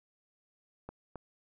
clicks, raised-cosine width 1 ms, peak -28 dBFS, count 2, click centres 0.89 / 1.157 s, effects none

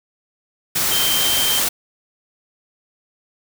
sine tone in noise, 3136 Hz, G7, in tune, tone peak -20 dBFS, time 0.91-1.6 s, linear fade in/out 10 ms, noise white, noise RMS -19 dBFS, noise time 0.75-1.69 s, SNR -4 dB, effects none

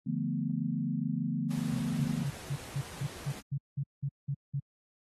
sine chord, B half-diminished seventh, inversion first, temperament equal with one note detuned, 146.83 / 171.81 / 220 / 246.9 Hz, D3 / F3 / A3 / B3, 0 / -28 / 0 / 0 cents, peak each -35 dBFS, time 0.06-2.24 s, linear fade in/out 10 ms
pink noise, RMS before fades -46 dBFS, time 1.5-3.41 s, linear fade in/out 10 ms
sine tone bursts, 139.5 Hz, C#3, 11 cents sharp, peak -29 dBFS, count 12, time 1.73-4.6 s, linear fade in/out 10 ms, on 65 ms, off 190 ms
effects high-pass 60 Hz 12 dB/octave + AAC 32 kbps

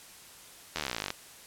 slowing click train, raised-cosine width 0.2 ms, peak -14 dBFS, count 22, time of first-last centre 0.76-1.104 s, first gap 12 ms, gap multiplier 1.03, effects white hiss -51 dBFS RMS until 1.46 s + low-pass 12000 Hz 12 dB/octave

